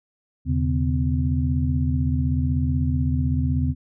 sine tone cluster, 80 / 124.9 / 140.9 / 253.5 Hz, D#2 / B2 / C#3 / B3, +49 / +20 / +29 / +45 cents, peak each -22 / -29 / -24 / -26 dBFS, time 0.45-3.75 s, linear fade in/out 50 ms, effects none

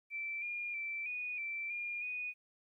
sine tone with pitch steps, 2333 / 2417 / 2335 / 2468 / 2338 / 2413 / 2476 Hz, D7 / D7 / D7 / D#7 / D7 / D7 / D#7, -12 / +49 / -11 / -15 / -8 / +46 / -9 cents, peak -37 dBFS, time 0.1-2.34 s, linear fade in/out 50 ms, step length 320 ms, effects 13-bit

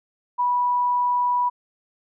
sine tone, 980 Hz, B5, 14 cents flat, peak -18 dBFS, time 0.38-1.5 s, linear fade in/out 20 ms, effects none

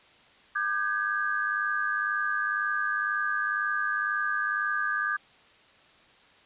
sine tone cluster, 1202 / 1555 / 1657 Hz, D6 / G6 / G#6, +40 / -14 / -4 cents, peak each -30 dBFS, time 0.55-5.17 s, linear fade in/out 10 ms, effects white hiss -57 dBFS RMS until 6.45 s + resampled to 8000 Hz

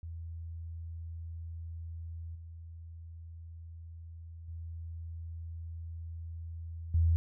sine tone with level steps, 82.8 Hz, E2, 8 cents sharp, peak -39 / -44 / -39 / -23 dBFS, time 0.03-7.16 s, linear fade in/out 0 ms, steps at 2.35 / 4.48 / 6.94 s, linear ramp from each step 5 ms, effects none

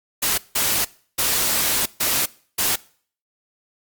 white noise bursts at uneven times, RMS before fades -20 dBFS, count 5, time 0.22-0.38 / 0.55-0.85 / 1.18-1.86 / 2-2.26 / 2.58-2.76 s, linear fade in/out 10 ms, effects noise-tail reverb RT60 0.5 s tail -22 dB re dry + Opus 48 kbps

